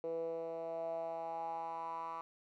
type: tone with band-pass filter sweep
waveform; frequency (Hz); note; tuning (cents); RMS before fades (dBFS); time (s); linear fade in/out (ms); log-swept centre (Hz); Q
10% pulse; 164.81; E3; 0; -41; 0.04-2.21; 0; 470 to 1100; 6.1
effects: none